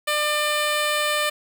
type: tone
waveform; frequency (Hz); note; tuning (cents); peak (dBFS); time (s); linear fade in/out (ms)
10% pulse; 598; D5; +31; -12; 0.07-1.3; 10
effects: 8-bit